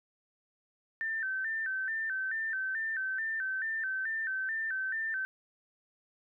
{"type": "tone with vibrato", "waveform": "sine", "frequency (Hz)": 1661.2, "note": "G#6", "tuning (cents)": 0, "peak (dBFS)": -31, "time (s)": [1.01, 5.25], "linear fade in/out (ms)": 0, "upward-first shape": "square", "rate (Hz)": 2.3, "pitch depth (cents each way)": 130, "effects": []}